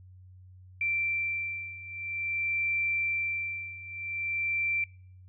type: beating tone pair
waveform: sine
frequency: 2349 / 2349.5 Hz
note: D7 / D7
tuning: 0 / 0 cents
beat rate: 0.5 Hz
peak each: -34 / -31 dBFS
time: 0.81-4.84 s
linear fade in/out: 2 ms
effects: noise-tail reverb RT60 0.6 s tail -24 dB re dry + added 92 Hz sine -49 dBFS peak until 5.28 s